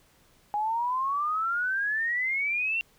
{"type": "exponential sweep", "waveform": "sine", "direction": "up", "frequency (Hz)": [821, 2757], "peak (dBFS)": -25, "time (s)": [0.54, 2.81], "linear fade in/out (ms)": 0, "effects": ["pink hiss -62 dBFS RMS until 2.98 s"]}